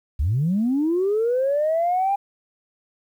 sine linear sweep, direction up, 61.2 to 808 Hz, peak -17 dBFS, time 0.19-2.16 s, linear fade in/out 10 ms, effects tanh soft clip ceiling -14 dBFS + 9-bit

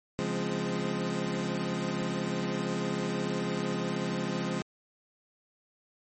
25% pulse chord, Db major seventh, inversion none, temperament equal with one note detuned, 138.59 / 174.61 / 207.7 / 258.9 Hz, Db3 / F3 / Ab3 / C4, 0 / 0 / 0 / -18 cents, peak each -34 / -30 / -30 / -34 dBFS, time 0.19-4.62 s, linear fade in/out 0 ms, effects MP3 32 kbps

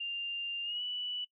sine tone with pitch glide, 2794 to 2960 Hz, F7 to F#7, 0 to 0 cents, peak -34 dBFS, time 0-1.25 s, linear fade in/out 10 ms, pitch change +100 cents, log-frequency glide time 0.63-0.82 s, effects noise-tail reverb RT60 0.1 s tail -21 dB re dry

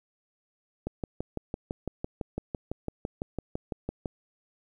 click train, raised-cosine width 2 ms, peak -18 dBFS, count 20, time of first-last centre 0.87-4.058 s, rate 5.96 Hz, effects 10-bit

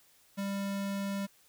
square tone, 198.1 Hz, G3, 18 cents sharp, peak -33 dBFS, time 0.37-1.27 s, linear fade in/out 20 ms, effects white hiss -64 dBFS RMS until 1.48 s

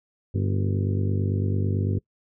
harmonic tone with a mistuned harmonic, 49 Hz, G1, in tune, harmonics 2 / 3 / 4 / 5 / 6 / 7 / 8 / 9 / 10, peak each -23 / -30 / -34 / -32 / -37 / -40 / -35 / -40 / -43 dBFS, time 0.34-1.99 s, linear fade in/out 10 ms, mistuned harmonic 8, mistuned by -59 cents, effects noise-tail reverb RT60 0.1 s tail -22 dB re dry

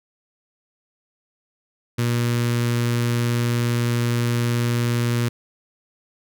sawtooth tone with notch filter, 119.2 Hz, A#2, 39 cents sharp, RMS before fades -21 dBFS, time 1.98-5.29 s, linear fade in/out 10 ms, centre 730 Hz, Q 1.2, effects none

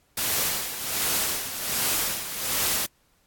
white noise with tremolo, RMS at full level -24 dBFS, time 0.17-2.86 s, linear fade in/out 5 ms, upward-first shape sine, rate 1.3 Hz, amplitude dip 65%, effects pink hiss -65 dBFS RMS until 3.26 s + AAC 64 kbps

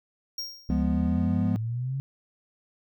square tone with exponential decay, 5580 Hz, F8, 2 cents flat, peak -29 dBFS, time 0.38-0.83 s, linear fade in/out 5 ms, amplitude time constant 96 ms
sine exponential sweep, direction up, 65.41 to 138.59 Hz, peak -27 dBFS, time 0.69-2 s, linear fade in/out 0 ms
triangle chord, F diminished, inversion none, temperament equal, 174.61 / 207.7 / 246.9 Hz, F3 / Ab3 / Cb4, 0 / 0 / 0 cents, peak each -26 dBFS, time 0.7-1.56 s, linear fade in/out 0 ms
effects none

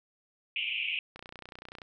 white band-pass noise, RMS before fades -33 dBFS, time 0.56-0.99 s, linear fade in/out 2 ms, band 2300 to 3000 Hz, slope 96 dB/octave
click train, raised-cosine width 0.3 ms, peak -28 dBFS, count 21, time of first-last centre 1.16-1.818 s, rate 30.4 Hz
effects none

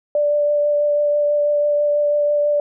sine tone with vibrato, 587.3 Hz, D5, in tune, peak -14 dBFS, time 0.15-2.6 s, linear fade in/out 2 ms, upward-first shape triangle, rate 6.1 Hz, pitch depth 12 cents each way, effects none

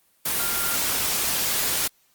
sine tone in noise, 1396.9 Hz, F6, in tune, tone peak -31 dBFS, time 0.39-0.76 s, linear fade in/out 10 ms, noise white, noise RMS -24 dBFS, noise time 0.25-1.88 s, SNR -10 dB, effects white hiss -63 dBFS RMS until 2.14 s + Opus 24 kbps

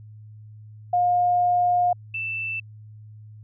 sine tone pair in turn, 712 / 2657 Hz, F5 / E7, +33 / +13 cents, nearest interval octave + major seventh, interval 2280 cents, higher second, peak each -17 / -26 dBFS, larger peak first, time 0.93-1.93 / 2.14-2.6 s, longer first, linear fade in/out 5 ms, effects added 107 Hz sine -41 dBFS peak until 3.43 s

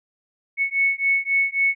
sine beating tone pair, 2207 / 2210.7 Hz, C#7 / C#7, -8 / -5 cents, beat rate 3.7 Hz, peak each -21 dBFS, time 0.57-1.75 s, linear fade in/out 50 ms, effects none

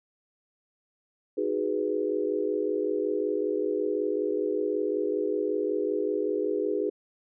sine chord, G# minor seventh, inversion second, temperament equal, 311.1 / 370 / 415.3 / 493.9 Hz, D#4 / F#4 / G#4 / B4, 0 / 0 / 0 / 0 cents, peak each -32 / -32 / -28 / -32 dBFS, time 1.37-6.9 s, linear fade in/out 10 ms, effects none

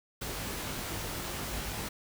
pink noise with comb filter, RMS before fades -37 dBFS, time 0.21-1.89 s, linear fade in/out 10 ms, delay 20 ms, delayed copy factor +0.55, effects none

